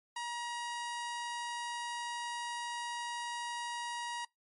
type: tone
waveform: sawtooth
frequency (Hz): 952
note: A#5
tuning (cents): +36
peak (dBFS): -33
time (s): 0.16-4.25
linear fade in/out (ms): 5
effects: noise-tail reverb RT60 0.2 s tail -26 dB re dry + MP3 48 kbps